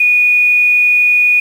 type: tone with quantisation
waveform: sine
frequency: 2462 Hz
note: D#7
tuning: 19 cents flat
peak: -7 dBFS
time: 0-1.4 s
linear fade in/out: 5 ms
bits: 6
effects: none